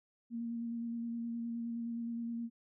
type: tone with vibrato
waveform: sine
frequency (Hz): 233.1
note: A#3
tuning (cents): 0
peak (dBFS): -36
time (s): 0.3-2.5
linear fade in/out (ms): 50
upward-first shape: square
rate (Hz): 9.6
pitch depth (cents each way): 13
effects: none